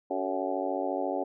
harmonic tone with a mistuned harmonic, 94.1 Hz, F#2, 30 cents sharp, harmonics 3 / 4 / 5 / 6 / 7 / 8 / 9, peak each -35 / -35 / -38 / -34 / -36 / -35 / -40 dBFS, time 0.1-1.24 s, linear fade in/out 10 ms, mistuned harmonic 5, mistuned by -82 cents, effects none

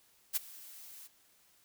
blue noise with ADSR envelope, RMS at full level -29 dBFS, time 0.33-1.08 s, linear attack 34 ms, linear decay 15 ms, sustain -22 dB, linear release 21 ms, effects white hiss -67 dBFS RMS until 1.64 s

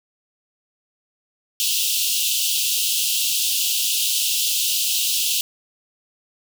pink high-pass noise, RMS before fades -21 dBFS, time 1.6-5.41 s, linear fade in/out 0 ms, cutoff 2700 Hz, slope 96 dB/octave, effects none

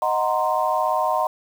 sine chord, C half-diminished seventh, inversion first, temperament equal, 622.3 / 740 / 932.3 / 1046.5 Hz, Eb5 / Gb5 / Bb5 / C6, 0 / 0 / 0 / 0 cents, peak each -24 dBFS, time 0.02-1.27 s, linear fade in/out 2 ms, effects 7-bit

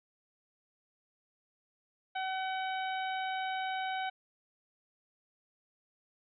harmonic tone, 757 Hz, F#5, 39 cents sharp, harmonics 1 / 2 / 3 / 4 / 5, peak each -34 / -40 / -44 / -46 / -48 dBFS, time 2.15-4.1 s, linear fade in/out 10 ms, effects none

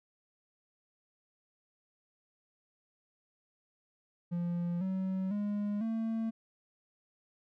triangle tone with pitch steps, 173.3 / 188.98 / 206.1 / 224.7 Hz, F3 / F#3 / G#3 / A3, -13 / +37 / -13 / +37 cents, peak -29 dBFS, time 4.31-6.31 s, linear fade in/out 20 ms, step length 500 ms, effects none

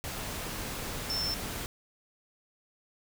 sine tone in noise, 5350 Hz, E8, 25 cents sharp, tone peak -30 dBFS, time 1.1-1.34 s, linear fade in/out 0 ms, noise pink, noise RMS -37 dBFS, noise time 0.04-1.66 s, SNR +4 dB, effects none

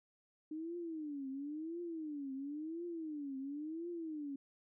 sine tone with vibrato, 304.3 Hz, D#4, 38 cents flat, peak -40 dBFS, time 0.51-4.36 s, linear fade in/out 5 ms, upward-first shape triangle, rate 0.96 Hz, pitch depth 250 cents each way, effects none

